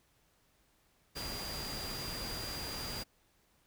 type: tone in noise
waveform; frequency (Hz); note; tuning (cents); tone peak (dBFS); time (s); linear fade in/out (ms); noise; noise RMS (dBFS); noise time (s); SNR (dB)
sine; 4792; D8; +34; -42; 1.15-3.04; 20; pink; -42; 1.15-3.04; -3
effects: pink hiss -71 dBFS RMS until 3.66 s